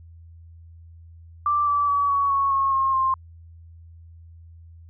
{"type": "tone with pitch steps", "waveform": "sine", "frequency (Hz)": [1174.7, 1157.2, 1139.9, 1122.9, 1106.2, 1089.7, 1073.5, 1057.5], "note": ["D6", "D6", "C#6", "C#6", "C#6", "C#6", "C6", "C6"], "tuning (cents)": [0, -26, 48, 22, -4, -30, 44, 18], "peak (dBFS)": -18, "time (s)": [1.46, 3.14], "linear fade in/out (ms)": 2, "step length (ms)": 210, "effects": ["added 83 Hz sine -43 dBFS peak until 4.89 s"]}